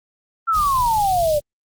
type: exponential sweep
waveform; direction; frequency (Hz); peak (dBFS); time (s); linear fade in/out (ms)
sine; down; 1372 to 575; -15; 0.47-1.4; 20
type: band-stop noise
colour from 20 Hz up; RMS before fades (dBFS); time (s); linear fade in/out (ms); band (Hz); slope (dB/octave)
pink; -29; 0.52-1.41; 50; 150 to 3400; 24
effects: Opus 32 kbps